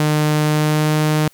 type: tone with pitch glide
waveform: sawtooth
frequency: 151.7 to 153.37 Hz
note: D#3 to D#3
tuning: -44 to -25 cents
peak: -10 dBFS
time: 0-1.28 s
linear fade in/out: 2 ms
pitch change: +19 cents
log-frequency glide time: 0.42-0.94 s
effects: white hiss -53 dBFS RMS until 1.33 s